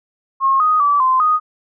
sine tone with pitch steps, 1079 / 1246 / 1154 / 1036 / 1242 Hz, C#6 / D#6 / D6 / C6 / D#6, -47 / +2 / -31 / -17 / -3 cents, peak -11 dBFS, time 0.4-1.4 s, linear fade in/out 50 ms, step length 200 ms, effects none

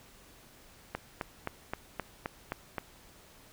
click train, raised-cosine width 0.5 ms, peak -18 dBFS, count 8, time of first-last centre 0.95-2.782 s, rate 3.82 Hz, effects pink hiss -57 dBFS RMS until 3.52 s

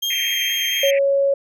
35% pulse tone with vibrato, 3199 Hz, G7, 34 cents sharp, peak -18 dBFS, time 0.02-0.91 s, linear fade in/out 10 ms, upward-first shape triangle, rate 4.3 Hz, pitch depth 12 cents each way
pink band-pass noise, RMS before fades -27 dBFS, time 0.1-0.99 s, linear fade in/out 5 ms, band 1900 to 2600 Hz, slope 96 dB/octave
sine tone, 554.4 Hz, C#5, in tune, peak -14 dBFS, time 0.83-1.34 s, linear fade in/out 5 ms
effects none

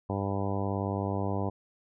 harmonic tone, 98.8 Hz, G2, 14 cents sharp, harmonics 1 / 2 / 3 / 4 / 5 / 6 / 7 / 8 / 9 / 10, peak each -32 / -35 / -37 / -38 / -39 / -40 / -40 / -41 / -42 / -42 dBFS, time 0.09-1.5 s, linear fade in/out 10 ms, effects none

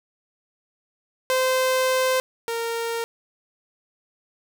sawtooth tone pair in turn, 517 / 462.1 Hz, C5 / A#4, -21 / -15 cents, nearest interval major second, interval 194 cents, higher first, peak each -15 / -21 dBFS, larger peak first, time 1.3-2.2 / 2.48-3.04 s, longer first, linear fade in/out 0 ms, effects none

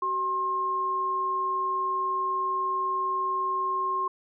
sine tone pair together, 378.1 / 1067.3 Hz, F#4 / C6, +38 / +34 cents, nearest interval octave + tritone, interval 1796 cents, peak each -36 / -25 dBFS, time 0.02-4.08 s, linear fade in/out 5 ms, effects none

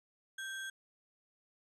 sine tone with sample-and-hold, 1568 Hz, G6, in tune, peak -39 dBFS, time 0.38-0.7 s, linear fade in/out 5 ms, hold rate 4900 Hz, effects resampled to 24000 Hz

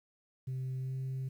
sine tone with pitch glide, 130.1 to 131.84 Hz, C3 to C3, -9 to +14 cents, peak -32 dBFS, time 0.47-1.29 s, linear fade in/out 10 ms, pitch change +23 cents, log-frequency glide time 0.79-0.94 s, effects tanh soft clip ceiling -33 dBFS + 11-bit

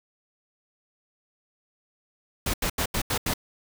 pink noise bursts, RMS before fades -26 dBFS, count 6, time 2.46-3.338 s, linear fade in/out 5 ms, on 78 ms, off 82 ms, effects none

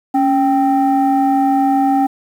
sine tone pair together, 277.2 / 784 Hz, C#4 / G5, 0 / 0 cents, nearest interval octave + tritone, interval 1800 cents, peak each -12 dBFS, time 0.14-2.07 s, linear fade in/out 10 ms, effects tanh soft clip ceiling -7 dBFS + 7-bit

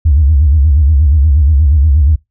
sine tone with vibrato, 73.42 Hz, D2, in tune, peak -4 dBFS, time 0.05-2.16 s, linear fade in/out 10 ms, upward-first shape sine, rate 8.4 Hz, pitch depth 170 cents each way, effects noise-tail reverb RT60 0.2 s tail -26 dB re dry + tanh soft clip ceiling 0 dBFS

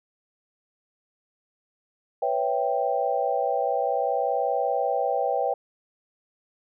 sine chord, C# half-diminished seventh, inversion third, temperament equal, 493.9 / 554.4 / 659.3 / 784 Hz, B4 / C#5 / E5 / G5, 0 / 0 / 0 / 0 cents, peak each -28 / -28 / -29 / -26 dBFS, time 2.22-5.54 s, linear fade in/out 5 ms, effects none

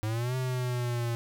square linear two-way sweep, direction up then down, 105.9 to 129.7 to 116.7 Hz, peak -29 dBFS, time 0.03-1.15 s, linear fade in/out 0 ms, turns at 0.36 s, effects none

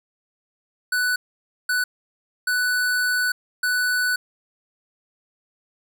square tone bursts at uneven times, 1489 Hz, F#6, 11 cents sharp, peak -20 dBFS, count 4, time 0.92-1.16 / 1.69-1.84 / 2.47-3.32 / 3.63-4.16 s, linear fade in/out 5 ms, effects none

